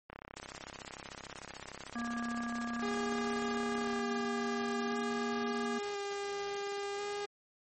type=click train; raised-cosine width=0.5 ms; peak=-29 dBFS; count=131; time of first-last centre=0.1-3.992 s; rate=33.4 Hz
type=noise with tremolo; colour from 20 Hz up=white; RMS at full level=-44 dBFS; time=0.36-3.56 s; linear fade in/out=10 ms; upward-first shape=triangle; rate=16 Hz; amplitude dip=100%
type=harmonic tone; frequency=236 Hz; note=A#3; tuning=22 cents sharp; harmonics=1 / 3 / 5 / 7; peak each=-36 / -47 / -43 / -44 dBFS; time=1.95-5.79 s; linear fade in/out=10 ms
type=tone with vibrato; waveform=sawtooth; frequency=405.1 Hz; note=G#4; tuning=43 cents flat; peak=-32 dBFS; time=2.82-7.26 s; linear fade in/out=10 ms; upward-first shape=square; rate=0.48 Hz; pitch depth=12 cents each way
effects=MP3 32 kbps